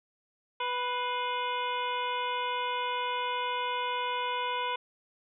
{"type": "harmonic tone with a mistuned harmonic", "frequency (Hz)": 493.9, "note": "B4", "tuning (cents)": 0, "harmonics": [1, 2, 3, 4, 5, 6, 7], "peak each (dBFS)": [-38, -31, -40, -42, -41, -40, -42], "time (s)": [0.6, 4.76], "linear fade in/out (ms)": 5, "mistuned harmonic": 4, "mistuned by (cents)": 120, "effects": []}